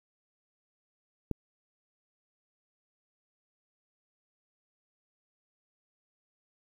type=click; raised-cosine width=3 ms; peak=-18 dBFS; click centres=1.313 s; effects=9-bit